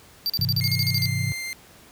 square tone bursts, 4661 Hz, D8, 14 cents flat, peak -22 dBFS, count 11, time 0.26-1.057 s, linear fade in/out 0 ms, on 37 ms, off 39 ms
sine chord, Ab augmented, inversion none, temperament equal, 103.83 / 130.81 / 164.81 Hz, Ab2 / C3 / E3, 0 / 0 / 0 cents, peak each -26 / -26 / -30 dBFS, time 0.39-1.32 s, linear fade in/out 0 ms
sawtooth tone with pitch glide, 2139 to 2096 Hz, C7 to C7, +38 to +2 cents, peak -26 dBFS, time 0.61-1.53 s, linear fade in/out 0 ms, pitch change -36 cents, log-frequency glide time 0.87-1.04 s
effects pink hiss -50 dBFS RMS until 1.91 s + high-pass 60 Hz 12 dB/octave

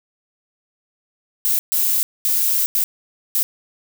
violet noise bursts at uneven times, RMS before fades -18 dBFS, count 5, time 1.45-1.59 / 1.72-2.03 / 2.25-2.66 / 2.75-2.84 / 3.35-3.43 s, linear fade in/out 0 ms, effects none

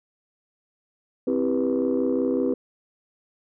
sine chord, C major seventh, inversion none, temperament just, 261.6 / 327 / 392.4 / 490.5 Hz, C4 / E4 / G4 / B4, 0 / -14 / +2 / -12 cents, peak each -23 / -27 / -26 / -25 dBFS, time 1.27-2.54 s, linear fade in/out 5 ms, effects tanh soft clip ceiling -14 dBFS

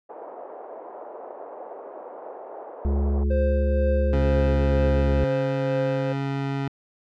white band-pass noise, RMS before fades -39 dBFS, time 0.09-3.24 s, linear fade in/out 10 ms, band 420 to 750 Hz, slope 24 dB/octave
harmonic tone, 70.4 Hz, C#2, 27 cents sharp, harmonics 1 / 3 / 5 / 6, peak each -20 / -30 / -34 / -36 dBFS, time 2.85-5.24 s, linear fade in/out 0 ms
triangle tone with tremolo, 523.3 Hz, C5, in tune, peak -20 dBFS, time 3.3-6.13 s, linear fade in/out 10 ms, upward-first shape triangle, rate 2.1 Hz, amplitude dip 45%
25% pulse tone, 138 Hz, C#3, 7 cents flat, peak -21 dBFS, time 4.13-6.68 s, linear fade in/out 2 ms
effects low-pass 3000 Hz 12 dB/octave

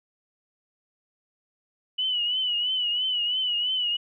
sine tone with vibrato, 2959 Hz, F#7, 1 cent flat, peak -23 dBFS, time 1.98-3.97 s, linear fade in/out 10 ms, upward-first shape triangle, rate 3 Hz, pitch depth 78 cents each way, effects none

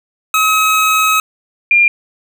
25% pulse / sine tone pair in turn, 1277 / 2399 Hz, D#6 / D7, +45 / +36 cents, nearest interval major seventh, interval 1091 cents, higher second, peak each -6 dBFS, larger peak neither, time 0.34-1.2 / 1.71-1.88 s, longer first, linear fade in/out 2 ms, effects none

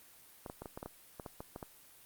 clicks, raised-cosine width 1 ms, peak -28 dBFS, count 12, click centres 0.462 / 0.499 / 0.62 / 0.658 / 0.775 / 0.829 / 0.86 / 1.198 / 1.262 / 1.405 / 1.561 / 1.628 s, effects white hiss -59 dBFS RMS until 2.05 s + Opus 32 kbps

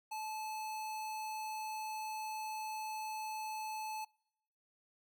square tone, 867 Hz, A5, 26 cents flat, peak -40 dBFS, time 0.11-4.05 s, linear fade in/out 10 ms, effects noise-tail reverb RT60 0.8 s tail -26 dB re dry

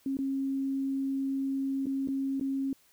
sine tone with dropouts, 270.9 Hz, C#4, 40 cents flat, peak -28 dBFS, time 0.06-2.73 s, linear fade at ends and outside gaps 2 ms, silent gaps 0.17-0.188 / 1.858-1.867 / 2.075-2.085 / 2.398-2.41 s, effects white hiss -64 dBFS RMS until 2.92 s

